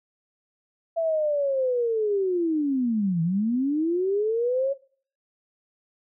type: linear two-way sweep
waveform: sine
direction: down then up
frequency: 670 to 160 to 557 Hz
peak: -21 dBFS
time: 0.96-4.74 s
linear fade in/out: 20 ms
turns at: 3.22 s
effects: noise-tail reverb RT60 0.5 s tail -22 dB re dry

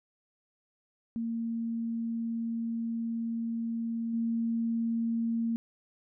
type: tone with level steps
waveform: sine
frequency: 229.7 Hz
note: A#3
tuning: 25 cents flat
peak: -30 / -27 dBFS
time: 1.16-5.56 s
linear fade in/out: 0 ms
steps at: 4.13 s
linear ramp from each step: 10 ms
effects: none

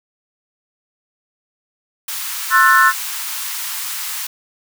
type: high-pass noise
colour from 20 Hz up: white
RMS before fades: -25 dBFS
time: 2.08-4.27 s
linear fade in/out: 5 ms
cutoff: 880 Hz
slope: 48 dB/octave
type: chord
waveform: sine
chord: F# half-diminished seventh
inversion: second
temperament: just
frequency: 1065.6 / 1332 / 1480 / 1776 Hz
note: C6 / E6 / F#6 / A6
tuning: +31 / +18 / 0 / +16 cents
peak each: -14 dBFS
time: 2.5-2.93 s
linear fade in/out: 50 ms
effects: none

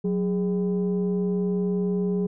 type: tone pair together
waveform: sine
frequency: 183.75 / 412.5 Hz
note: F#3 / G#4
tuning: -12 / -12 cents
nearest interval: octave + major second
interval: 1400 cents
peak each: -22 / -25 dBFS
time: 0.04-2.27 s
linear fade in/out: 10 ms
effects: tanh soft clip ceiling -17 dBFS

